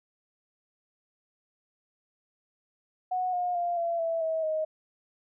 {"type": "tone with pitch steps", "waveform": "sine", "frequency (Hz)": [735, 715.7, 697, 678.7, 660.9, 643.6, 626.7], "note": ["F#5", "F5", "F5", "F5", "E5", "E5", "D#5"], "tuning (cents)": [-12, 42, -4, -50, 4, -42, 12], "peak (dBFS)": -26, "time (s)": [3.11, 4.65], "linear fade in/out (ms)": 10, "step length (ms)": 220, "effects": []}